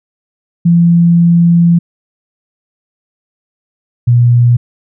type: tone pair in turn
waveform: sine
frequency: 170.6 / 120.63 Hz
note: F3 / B2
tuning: -40 / -40 cents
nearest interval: tritone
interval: 600 cents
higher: first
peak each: -4 dBFS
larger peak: neither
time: 0.65-1.79 / 4.07-4.57 s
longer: first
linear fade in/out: 10 ms
effects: none